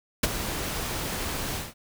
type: noise with ADSR envelope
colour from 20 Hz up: pink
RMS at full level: -19 dBFS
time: 0.23-1.74 s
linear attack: 7 ms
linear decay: 25 ms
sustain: -12 dB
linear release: 180 ms
effects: none